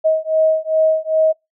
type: beating tone pair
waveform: sine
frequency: 632 / 634.5 Hz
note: D#5 / D#5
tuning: +27 / +34 cents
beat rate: 2.5 Hz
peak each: -16 dBFS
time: 0.04-1.33 s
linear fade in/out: 20 ms
effects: noise-tail reverb RT60 0.2 s tail -26 dB re dry